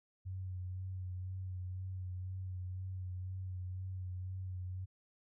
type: tone with vibrato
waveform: sine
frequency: 92.5 Hz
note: F#2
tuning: in tune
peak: -39 dBFS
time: 0.25-4.86 s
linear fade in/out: 20 ms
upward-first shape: sine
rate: 2 Hz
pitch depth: 27 cents each way
effects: none